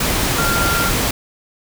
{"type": "tone in noise", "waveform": "sine", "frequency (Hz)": 1386, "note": "F6", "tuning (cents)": -14, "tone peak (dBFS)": -19, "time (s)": [0.38, 0.89], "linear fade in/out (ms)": 5, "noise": "pink", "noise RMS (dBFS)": -18, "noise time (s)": [0, 1.11], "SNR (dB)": -4, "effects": []}